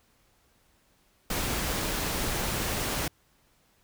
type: noise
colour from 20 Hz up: pink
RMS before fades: -30 dBFS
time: 1.3-3.08 s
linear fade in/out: 5 ms
effects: pink hiss -66 dBFS RMS until 3.83 s